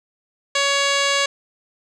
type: tone with low-pass filter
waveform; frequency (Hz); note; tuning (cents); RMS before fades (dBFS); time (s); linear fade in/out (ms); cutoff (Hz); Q
10% pulse; 560; C#5; +18; -19; 0.55-1.26; 5; 5800; 9.6
effects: none